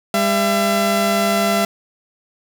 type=tone pair together; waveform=sawtooth; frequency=201 / 675 Hz; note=G3 / E5; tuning=+44 / +41 cents; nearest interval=octave + major sixth; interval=2097 cents; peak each=-15 / -13 dBFS; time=0.14-1.65 s; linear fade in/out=2 ms; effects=none